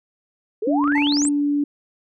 sine exponential sweep, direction up, 399.5 to 8870 Hz, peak -21 dBFS, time 0.62-1.29 s, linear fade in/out 5 ms
sine tone, 289.1 Hz, D4, 27 cents flat, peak -17 dBFS, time 0.67-1.64 s, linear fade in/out 5 ms
clicks, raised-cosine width 0.5 ms, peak -20 dBFS, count 10, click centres 0.841 / 0.877 / 0.922 / 0.979 / 1.022 / 1.07 / 1.123 / 1.17 / 1.219 / 1.252 s
triangle tone with exponential decay, 880 Hz, A5, in tune, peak -20 dBFS, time 0.95-1.41 s, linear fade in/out 5 ms, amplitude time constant 100 ms
effects none

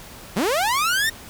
sawtooth linear sweep, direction up, 160 to 1864.7 Hz, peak -15 dBFS, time 0.36-1.1 s, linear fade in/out 10 ms, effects pink hiss -41 dBFS RMS until 1.29 s

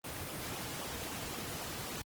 pink noise with flanger, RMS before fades -41 dBFS, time 0.04-2.02 s, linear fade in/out 5 ms, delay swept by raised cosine 0.47 to 5.47 ms, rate 3.8 Hz, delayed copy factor -0.6, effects high-pass 60 Hz 12 dB/octave + Opus 24 kbps

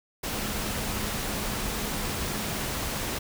sine tone in noise, 209.2 Hz, G#3, 13 cents sharp, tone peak -39 dBFS, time 0.35-2.68 s, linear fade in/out 10 ms, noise pink, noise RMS -31 dBFS, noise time 0.23-3.19 s, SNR -11 dB, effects none

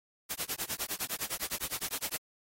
white noise with tremolo, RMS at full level -33 dBFS, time 0.29-2.18 s, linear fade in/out 20 ms, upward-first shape sine, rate 9.8 Hz, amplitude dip 100%, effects AAC 48 kbps

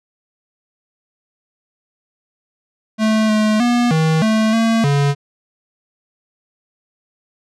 square tone with pitch steps, 218 / 214.7 / 241.2 / 159.1 / 218.9 / 226.4 / 142 Hz, A3 / A3 / B3 / D#3 / A3 / A3 / C#3, -16 / -42 / -41 / +39 / -9 / +50 / +42 cents, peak -13 dBFS, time 2.98-5.15 s, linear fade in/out 50 ms, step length 310 ms, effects low-pass 7000 Hz 12 dB/octave

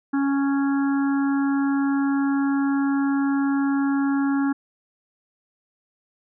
harmonic tone, 277.2 Hz, C#4, in tune, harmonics 1 / 3 / 4 / 5 / 6, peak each -19 / -33 / -36 / -34 / -36 dBFS, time 0.13-4.53 s, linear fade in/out 10 ms, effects none

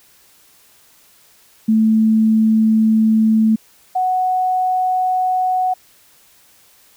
sine tone pair in turn, 220 / 740 Hz, A3 / F#5, 0 / 0 cents, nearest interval octave + major sixth, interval 2100 cents, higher second, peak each -10 / -14 dBFS, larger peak first, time 1.68-3.56 / 3.95-5.74 s, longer first, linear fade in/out 10 ms, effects white hiss -51 dBFS RMS until 6.96 s

